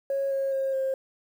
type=tone with pitch steps; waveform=sine; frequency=549 / 543.3 / 537.7 / 532.1 Hz; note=C#5 / C#5 / C5 / C5; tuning=-17 / -35 / +47 / +29 cents; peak=-23 dBFS; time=0.1-0.94 s; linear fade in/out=2 ms; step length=210 ms; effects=tanh soft clip ceiling -21 dBFS + 9-bit